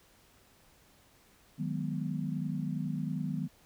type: chord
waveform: sine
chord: G# minor seventh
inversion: second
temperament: equal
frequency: 155.56 / 185 / 207.7 / 246.9 Hz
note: D#3 / F#3 / G#3 / B3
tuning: 0 / 0 / 0 / 0 cents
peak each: -35 / -37 / -40 / -38 dBFS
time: 1.58-3.48 s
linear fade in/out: 20 ms
effects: pink hiss -63 dBFS RMS until 3.65 s